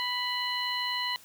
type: harmonic tone with a mistuned harmonic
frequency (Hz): 988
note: B5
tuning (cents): 0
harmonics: 1 / 2 / 3 / 4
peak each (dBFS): -34 / -34 / -34 / -34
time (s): 0-1.16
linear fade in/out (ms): 0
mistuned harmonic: 4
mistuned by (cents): +62
effects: white hiss -54 dBFS RMS until 1.24 s